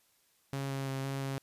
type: tone with pitch steps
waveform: sawtooth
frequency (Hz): 137.3 / 136 / 134.5 / 136.6 / 135.8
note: C#3 / C#3 / C3 / C#3 / C#3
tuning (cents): -16 / -33 / +48 / -25 / -35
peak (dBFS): -30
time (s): 0.53-1.38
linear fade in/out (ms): 0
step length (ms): 170
effects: white hiss -70 dBFS RMS until 1.42 s + resampled to 32000 Hz